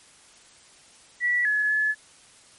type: tone with pitch steps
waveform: sine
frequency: 1949 / 1703 / 1717 Hz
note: B6 / G#6 / A6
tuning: -23 / +43 / -43 cents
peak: -20 dBFS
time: 1.2-1.95 s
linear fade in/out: 50 ms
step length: 250 ms
effects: white hiss -53 dBFS RMS until 2.58 s + MP3 48 kbps